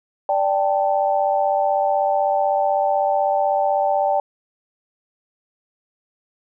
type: chord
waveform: sine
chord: D suspended fourth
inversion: none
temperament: equal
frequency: 587.3 / 784 / 880 Hz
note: D5 / G5 / A5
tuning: 0 / 0 / 0 cents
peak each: -20 / -19 / -24 dBFS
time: 0.29-4.2 s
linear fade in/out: 2 ms
effects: none